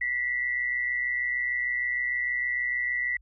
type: tone pair together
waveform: sine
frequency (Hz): 1951.5 / 2078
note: B6 / C7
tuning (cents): -21 / -12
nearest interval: minor second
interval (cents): 109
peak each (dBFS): -26 / -34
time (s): 0.01-3.17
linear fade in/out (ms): 5
effects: added 50 Hz sine -54 dBFS peak until 3.21 s